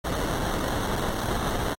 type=noise with sample-and-hold; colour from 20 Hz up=pink; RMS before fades=-28 dBFS; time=0.04-1.74 s; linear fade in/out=10 ms; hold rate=2450 Hz; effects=AAC 48 kbps